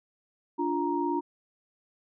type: tone cluster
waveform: sine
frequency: 291 / 348.7 / 936 Hz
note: D4 / F4 / A#5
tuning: -16 / -3 / +7 cents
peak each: -30 dBFS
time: 0.58-1.21 s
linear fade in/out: 20 ms
effects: none